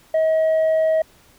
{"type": "tone", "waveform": "sine", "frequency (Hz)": 637, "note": "D#5", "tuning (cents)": 41, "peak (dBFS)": -12, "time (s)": [0.14, 1.02], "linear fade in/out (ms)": 5, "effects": ["tanh soft clip ceiling -14 dBFS", "pink hiss -53 dBFS RMS until 1.38 s"]}